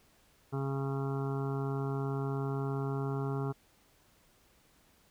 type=harmonic tone; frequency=136.9 Hz; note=C#3; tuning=21 cents flat; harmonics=1 / 2 / 3 / 5 / 6 / 7 / 8 / 9 / 10; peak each=-33 / -40 / -38 / -48 / -47 / -51 / -48 / -50 / -49 dBFS; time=0.52-3.53 s; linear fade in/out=20 ms; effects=pink hiss -66 dBFS RMS until 5.1 s